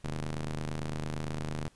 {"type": "ring-modulated tone", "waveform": "sawtooth", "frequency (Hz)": 77.78, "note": "D#2", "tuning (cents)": 0, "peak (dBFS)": -26, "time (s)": [0.04, 1.68], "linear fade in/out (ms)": 0, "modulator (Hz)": 63.4, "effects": ["pink hiss -64 dBFS RMS until 1.75 s", "resampled to 24000 Hz"]}